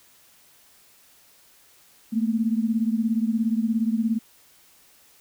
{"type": "beating tone pair", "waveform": "sine", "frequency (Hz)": [220, 237], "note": ["A3", "A#3"], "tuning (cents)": [0, 29], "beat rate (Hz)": 17, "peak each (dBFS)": [-22, -25], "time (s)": [2.12, 4.19], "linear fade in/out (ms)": 20, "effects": ["white hiss -56 dBFS RMS until 5.2 s"]}